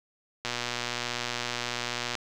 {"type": "click train", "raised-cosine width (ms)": 0.2, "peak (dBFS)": -13, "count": 207, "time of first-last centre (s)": [0.45, 2.152], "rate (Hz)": 121, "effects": []}